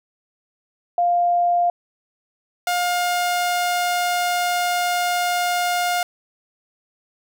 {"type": "tone pair in turn", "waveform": ["sine", "sawtooth"], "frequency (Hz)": [700, 709.8], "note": ["F5", "F5"], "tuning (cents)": [4, 28], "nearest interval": "unison", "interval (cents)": 24, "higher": "second", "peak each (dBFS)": -15, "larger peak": "neither", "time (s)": [[0.98, 1.7], [2.67, 6.03]], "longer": "second", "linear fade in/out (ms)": 2, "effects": []}